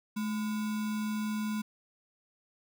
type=tone with sample-and-hold; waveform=sine; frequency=214.1 Hz; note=A3; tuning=47 cents flat; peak=-30 dBFS; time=0.16-1.62 s; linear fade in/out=10 ms; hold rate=1225 Hz; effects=none